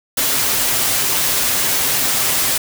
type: noise with comb filter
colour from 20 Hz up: white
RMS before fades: -17 dBFS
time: 0.17-2.58 s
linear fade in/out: 5 ms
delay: 7.7 ms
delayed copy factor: +0.5
effects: none